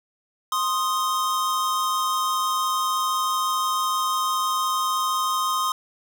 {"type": "tone pair together", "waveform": "square", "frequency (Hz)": [1051, 1244.5], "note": ["C6", "D#6"], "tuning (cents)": [7, 0], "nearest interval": "minor third", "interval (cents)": 293, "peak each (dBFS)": -25, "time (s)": [0.52, 5.72], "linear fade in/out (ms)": 2, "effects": []}